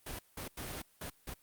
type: noise bursts at uneven times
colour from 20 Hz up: pink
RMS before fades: -42 dBFS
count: 5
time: 0.06-0.19 / 0.37-0.48 / 0.57-0.82 / 1.01-1.1 / 1.27-1.34 s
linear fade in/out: 5 ms
effects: white hiss -67 dBFS RMS until 1.42 s + Opus 32 kbps